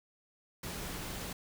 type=tone in noise; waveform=sine; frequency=180.2 Hz; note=F#3; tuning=45 cents flat; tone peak=-49 dBFS; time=0.63-1.33 s; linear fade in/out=5 ms; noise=pink; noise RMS=-41 dBFS; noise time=0.63-1.33 s; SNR=-11 dB; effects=none